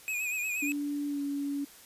square tone with vibrato, 2500 Hz, D#7, 8 cents sharp, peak -31 dBFS, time 0.08-0.72 s, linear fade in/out 0 ms, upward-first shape sine, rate 8.4 Hz, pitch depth 58 cents each way
sine tone with pitch glide, 288.7 to 283.1 Hz, D4 to C#4, -30 to +37 cents, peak -30 dBFS, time 0.62-1.65 s, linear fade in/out 10 ms, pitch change -33 cents, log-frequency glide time 1.08-1.21 s
effects white hiss -53 dBFS RMS until 1.85 s + resampled to 32000 Hz

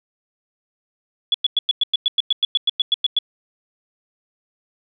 sine tone bursts, 3400 Hz, G#7, 40 cents sharp, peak -13 dBFS, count 16, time 1.32-3.188 s, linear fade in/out 2 ms, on 23 ms, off 100 ms, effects none

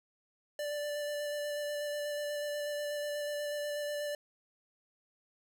square tone with vibrato, 587.3 Hz, D5, in tune, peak -35 dBFS, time 0.59-4.15 s, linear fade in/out 2 ms, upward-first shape square, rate 8.2 Hz, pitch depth 10 cents each way, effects none

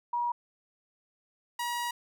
sine / sawtooth tone pair in turn, 958 / 958 Hz, A#5 / A#5, +47 / +47 cents, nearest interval unison, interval 0 cents, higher neither, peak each -27 dBFS, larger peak neither, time 0.13-0.32 / 1.59-1.91 s, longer second, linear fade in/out 5 ms, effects none

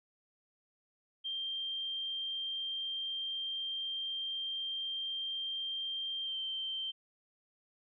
sine tone with pitch glide, 3172 to 3130 Hz, G7 to G7, +20 to -3 cents, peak -35 dBFS, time 1.24-6.92 s, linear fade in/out 20 ms, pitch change -23 cents, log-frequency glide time 6.23-6.37 s, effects none

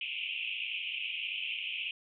pink band-pass noise, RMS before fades -37 dBFS, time 0.01-1.91 s, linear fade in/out 2 ms, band 2400 to 3100 Hz, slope 96 dB/octave, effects none

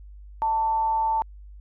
sine tone with amplitude modulation, 890 Hz, A5, 20 cents sharp, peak -19 dBFS, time 0.42-1.22 s, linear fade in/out 0 ms, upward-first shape sine, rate 255 Hz, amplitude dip 30%, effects added 50 Hz sine -41 dBFS peak until 1.6 s

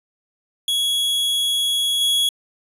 45% pulse tone with level steps, 3344 Hz, G#7, 11 cents sharp, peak -18 / -16 dBFS, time 0.68-2.29 s, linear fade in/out 2 ms, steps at 2.01 s, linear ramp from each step 2 ms, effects resampled to 32000 Hz

